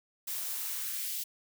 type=noise with high-pass filter sweep; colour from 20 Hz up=blue; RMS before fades=-36 dBFS; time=0.27-1.24 s; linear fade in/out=10 ms; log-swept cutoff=370 to 3300 Hz; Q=1.3; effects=none